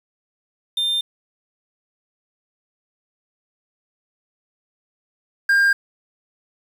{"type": "tone pair in turn", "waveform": "triangle", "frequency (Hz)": [3600, 1603.6], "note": ["A7", "G6"], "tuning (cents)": [39, 39], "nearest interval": "octave + major second", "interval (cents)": 1400, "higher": "first", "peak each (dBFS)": [-17, -11], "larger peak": "second", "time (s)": [[0.77, 1.01], [5.49, 5.73]], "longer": "neither", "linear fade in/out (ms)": 5, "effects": ["7-bit"]}